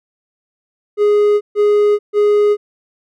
triangle tone bursts, 415.1 Hz, G#4, 1 cent flat, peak -7 dBFS, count 3, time 0.97-2.57 s, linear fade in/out 50 ms, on 440 ms, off 140 ms, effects none

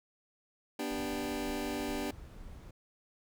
sawtooth chord, G major, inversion first, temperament just, 245 / 294 / 392 Hz, B3 / D4 / G4, -14 / +2 / 0 cents, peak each -35 / -33 / -36 dBFS, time 0.79-2.11 s, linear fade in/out 5 ms
brown noise, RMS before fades -48 dBFS, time 0.9-2.71 s, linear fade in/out 5 ms
effects none

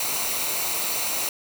white noise with comb filter, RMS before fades -26 dBFS, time 0-1.29 s, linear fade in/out 2 ms, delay 0.6 ms, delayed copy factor -0.55, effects none

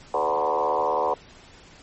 sine tone with frequency modulation, 740 Hz, F#5, in tune, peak -20 dBFS, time 0.14-1.14 s, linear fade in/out 2 ms, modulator 75.9 Hz, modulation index 4.1, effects pink hiss -49 dBFS RMS until 1.82 s + MP3 32 kbps

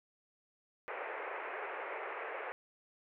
pink band-pass noise, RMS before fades -42 dBFS, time 0.88-2.52 s, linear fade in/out 0 ms, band 400 to 2400 Hz, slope 48 dB/octave, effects none

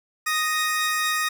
sawtooth tone pair together, 1244.5 / 1864.6 Hz, D#6 / A#6, 0 / 0 cents, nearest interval perfect fifth, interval 700 cents, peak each -21 dBFS, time 0.26-1.29 s, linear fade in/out 10 ms, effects none

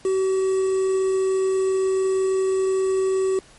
triangle tone with quantisation, 380.4 Hz, F#4, 48 cents sharp, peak -16 dBFS, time 0.05-3.39 s, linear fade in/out 2 ms, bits 6, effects pink hiss -50 dBFS RMS until 3.58 s + MP3 48 kbps

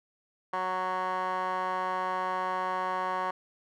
15% pulse tone with band-pass filter, 185 Hz, F#3, in tune, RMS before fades -31 dBFS, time 0.53-3.31 s, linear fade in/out 5 ms, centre 1100 Hz, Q 8.3, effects none

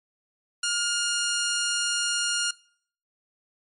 10% pulse tone, 1417 Hz, F6, 25 cents sharp, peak -16 dBFS, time 0.63-2.51 s, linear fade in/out 5 ms, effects noise-tail reverb RT60 0.6 s tail -24 dB re dry + MP3 48 kbps

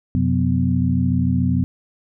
sine tone cluster, 90.9 / 128.1 / 181.6 / 248.6 Hz, F#2 / C3 / F#3 / B3, -30 / -36 / -32 / +12 cents, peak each -21 dBFS, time 0.15-1.64 s, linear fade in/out 0 ms, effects none

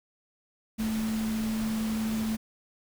sine tone in noise, 220 Hz, A3, in tune, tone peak -27 dBFS, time 0.78-2.37 s, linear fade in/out 20 ms, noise pink, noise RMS -39 dBFS, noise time 0.78-2.37 s, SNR +9 dB, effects none

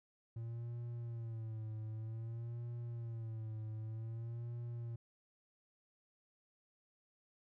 triangle tone with vibrato, 113.9 Hz, A#2, 40 cents flat, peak -39 dBFS, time 0.36-4.96 s, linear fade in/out 5 ms, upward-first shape sine, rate 0.53 Hz, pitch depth 75 cents each way, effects none

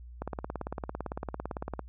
click train, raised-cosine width 1 ms, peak -20 dBFS, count 29, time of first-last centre 0.22-1.793 s, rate 17.8 Hz, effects added 60 Hz sine -44 dBFS peak until 1.88 s

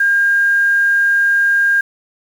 sine tone with quantisation, 1610 Hz, G6, 46 cents sharp, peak -10 dBFS, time 0-1.81 s, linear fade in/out 5 ms, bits 6, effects none

